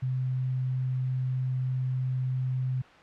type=tone; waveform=sine; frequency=128.8 Hz; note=C3; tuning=27 cents flat; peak=-26 dBFS; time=0.02-2.82 s; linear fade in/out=10 ms; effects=white hiss -51 dBFS RMS until 3.02 s + low-pass 2000 Hz 12 dB/octave